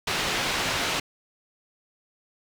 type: low-pass noise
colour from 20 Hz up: white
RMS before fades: -27 dBFS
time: 0.07-1 s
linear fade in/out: 5 ms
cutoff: 3700 Hz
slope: 12 dB/octave
effects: none